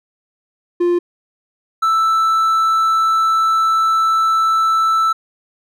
triangle tone pair in turn, 350 / 1321.4 Hz, F4 / E6, +4 / +4 cents, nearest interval octave + major seventh, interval 2300 cents, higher second, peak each -10 dBFS, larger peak neither, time 0.8-0.99 / 1.82-5.13 s, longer second, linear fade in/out 10 ms, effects none

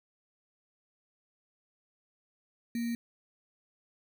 sine tone with sample-and-hold, 234.6 Hz, A#3, 11 cents sharp, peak -30 dBFS, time 2.75-2.95 s, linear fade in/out 2 ms, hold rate 2100 Hz, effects none

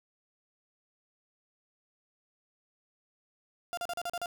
35% pulse tone bursts, 697 Hz, F5, 4 cents flat, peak -31 dBFS, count 7, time 3.73-4.259 s, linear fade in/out 0 ms, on 43 ms, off 38 ms, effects none

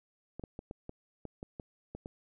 clicks, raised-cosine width 2 ms, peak -28 dBFS, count 10, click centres 0.396 / 0.438 / 0.591 / 0.711 / 0.894 / 1.253 / 1.429 / 1.598 / 1.95 / 2.059 s, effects none

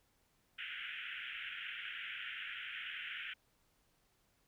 white band-pass noise, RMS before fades -45 dBFS, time 0.58-3.34 s, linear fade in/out 10 ms, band 1400 to 3200 Hz, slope 96 dB/octave, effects pink hiss -75 dBFS RMS until 4.47 s

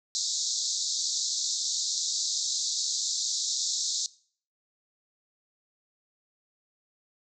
white band-pass noise, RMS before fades -30 dBFS, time 0.15-4.06 s, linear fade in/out 0 ms, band 3700 to 7400 Hz, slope 96 dB/octave, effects noise-tail reverb RT60 0.5 s tail -21 dB re dry

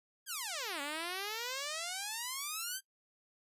5% pulse exponential two-way sweep, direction down then up, 1689 to 277.2 to 1597 Hz, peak -26 dBFS, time 0.26-2.81 s, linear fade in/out 50 ms, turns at 0.81 s, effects noise-tail reverb RT60 0.1 s tail -20 dB re dry + resampled to 32000 Hz

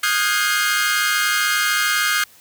sawtooth tone cluster, 1241 / 1428 / 1558 / 1651 / 2114 Hz, D#6 / F6 / G6 / G#6 / C7, -5 / +38 / -11 / -11 / +17 cents, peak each -20 dBFS, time 0.03-2.24 s, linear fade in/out 5 ms, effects white hiss -49 dBFS RMS until 2.4 s

